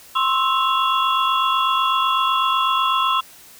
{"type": "tone cluster", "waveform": "sine", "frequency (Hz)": [1048, 1096, 1312, 2772, 3363], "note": ["C6", "C#6", "E6", "F7", "G#7"], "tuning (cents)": [2, -20, -9, -14, 21], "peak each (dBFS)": [-19, -27, -21, -27, -25], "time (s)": [0.15, 3.21], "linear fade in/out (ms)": 10, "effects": ["white hiss -45 dBFS RMS until 3.59 s"]}